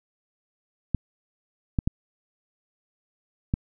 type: clicks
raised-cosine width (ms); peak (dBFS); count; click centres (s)
5; -10; 4; 0.947 / 1.788 / 1.875 / 3.539
effects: none